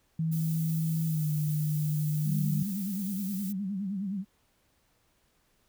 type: tone with pitch glide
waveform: sine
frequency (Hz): 161.3 to 152.25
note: E3 to D#3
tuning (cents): -37 to -37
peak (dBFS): -26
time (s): 0.19-2.63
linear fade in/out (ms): 5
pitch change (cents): -100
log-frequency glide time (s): 1.07-1.25
type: noise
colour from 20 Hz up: violet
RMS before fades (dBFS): -42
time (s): 0.31-3.53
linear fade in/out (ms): 20
type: tone with vibrato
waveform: sine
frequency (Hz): 195.9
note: G3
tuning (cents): -1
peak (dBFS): -30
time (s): 2.24-4.25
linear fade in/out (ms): 50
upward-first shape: sine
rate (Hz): 9.6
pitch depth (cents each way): 110
effects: pink hiss -70 dBFS RMS until 5.68 s